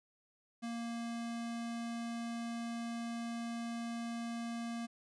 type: tone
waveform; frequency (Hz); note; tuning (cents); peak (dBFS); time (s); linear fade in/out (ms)
square; 233.1; A#3; 0; -39; 0.62-4.87; 20
effects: resampled to 22050 Hz